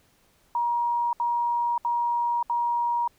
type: tone bursts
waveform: sine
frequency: 950 Hz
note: A#5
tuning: 33 cents sharp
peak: -22 dBFS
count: 4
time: 0.55-3.077 s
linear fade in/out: 2 ms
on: 580 ms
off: 69 ms
effects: pink hiss -63 dBFS RMS until 3.18 s